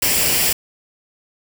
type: noise with comb filter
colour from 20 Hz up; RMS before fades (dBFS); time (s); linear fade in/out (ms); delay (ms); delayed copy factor
white; -17; 0.02-0.53; 5; 0.39; +0.5
effects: none